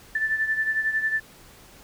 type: beating tone pair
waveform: sine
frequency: 1760 / 1771 Hz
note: A6 / A6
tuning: 0 / +11 cents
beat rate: 11 Hz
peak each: -23 / -29 dBFS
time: 0.15-1.2 s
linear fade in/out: 5 ms
effects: pink hiss -50 dBFS RMS until 1.83 s